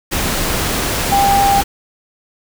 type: tone in noise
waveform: sine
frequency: 796 Hz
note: G5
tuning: 26 cents sharp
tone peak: -10 dBFS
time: 1.11-1.62 s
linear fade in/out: 20 ms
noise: pink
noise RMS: -18 dBFS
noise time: 0.11-1.64 s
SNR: +5 dB
effects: none